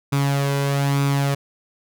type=tone with flanger; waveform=sawtooth; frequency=140 Hz; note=C#3; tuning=18 cents sharp; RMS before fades=-20 dBFS; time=0.12-1.35 s; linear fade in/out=10 ms; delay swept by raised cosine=0.82 to 2.02 ms; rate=1.1 Hz; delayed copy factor=+0.5; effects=none